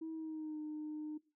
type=tone with pitch glide; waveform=sine; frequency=321.4 to 304.9 Hz; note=E4 to D#4; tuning=-44 to -35 cents; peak=-39 dBFS; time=0.01-1.18 s; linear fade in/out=10 ms; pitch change=-91 cents; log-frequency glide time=0.13-0.59 s; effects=noise-tail reverb RT60 0.3 s tail -20 dB re dry + tanh soft clip ceiling -37 dBFS